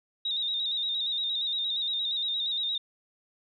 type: tone with vibrato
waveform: sine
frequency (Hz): 3729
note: A#7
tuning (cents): 0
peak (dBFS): -27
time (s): 0.25-2.78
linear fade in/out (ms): 5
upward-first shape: square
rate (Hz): 8.6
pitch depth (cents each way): 46
effects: none